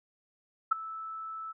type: tone with ADSR envelope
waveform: sine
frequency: 1313 Hz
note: E6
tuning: 7 cents flat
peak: -18 dBFS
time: 0.71-1.53 s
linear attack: 12 ms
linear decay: 8 ms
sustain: -19 dB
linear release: 23 ms
effects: none